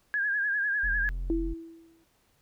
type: tone with vibrato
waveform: sine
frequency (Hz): 1647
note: G#6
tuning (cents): -15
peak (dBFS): -25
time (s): 0.14-1.09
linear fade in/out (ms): 0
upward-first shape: sine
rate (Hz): 10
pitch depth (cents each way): 65
type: tone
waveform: triangle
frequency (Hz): 43.65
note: F1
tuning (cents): 0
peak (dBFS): -28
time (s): 0.83-1.54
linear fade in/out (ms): 10
type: tone with exponential decay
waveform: sine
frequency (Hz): 329.6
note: E4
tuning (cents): 0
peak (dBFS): -23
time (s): 1.3-2.04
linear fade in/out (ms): 1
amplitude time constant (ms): 160
effects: pink hiss -68 dBFS RMS until 2.41 s